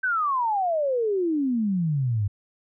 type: exponential sweep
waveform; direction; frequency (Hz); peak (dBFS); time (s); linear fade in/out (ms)
sine; down; 1564 to 96.7; -21; 0.03-2.28; 10
effects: none